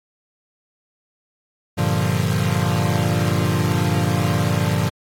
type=chord; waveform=40% pulse; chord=G minor seventh; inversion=none; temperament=equal; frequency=98 / 116.54 / 146.83 / 174.61 Hz; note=G2 / Bb2 / D3 / F3; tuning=0 / 0 / 0 / 0 cents; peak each=-22 dBFS; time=1.77-4.9 s; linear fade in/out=20 ms; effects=AAC 48 kbps